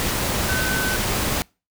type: tone in noise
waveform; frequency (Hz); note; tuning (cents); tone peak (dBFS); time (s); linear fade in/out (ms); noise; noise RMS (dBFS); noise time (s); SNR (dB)
sine; 1520; F#6; +46; -24; 0.49-0.96; 0; pink; -23; 0-1.42; -4
effects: noise-tail reverb RT60 0.3 s tail -26 dB re dry